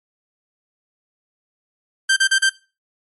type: tone bursts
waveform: sawtooth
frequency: 1568 Hz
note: G6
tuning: in tune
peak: -9 dBFS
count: 4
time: 2.09-2.496 s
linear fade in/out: 10 ms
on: 76 ms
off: 34 ms
effects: noise-tail reverb RT60 0.3 s tail -19 dB re dry + MP3 48 kbps